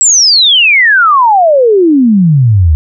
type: exponential sweep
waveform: sine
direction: down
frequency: 7890 to 73.42 Hz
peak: -3 dBFS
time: 0.01-2.75 s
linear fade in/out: 0 ms
effects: none